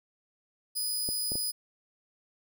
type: tone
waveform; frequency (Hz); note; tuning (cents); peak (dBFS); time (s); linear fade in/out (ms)
15% pulse; 4978; D#8; 0; -23; 0.75-1.52; 20
type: clicks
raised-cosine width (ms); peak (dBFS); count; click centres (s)
2; -24; 3; 1.089 / 1.319 / 1.355
effects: none